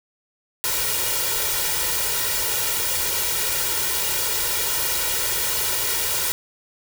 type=noise with comb filter; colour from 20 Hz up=white; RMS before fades=-23 dBFS; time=0.64-6.32 s; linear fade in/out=0 ms; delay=2.1 ms; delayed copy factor=+0.9; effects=none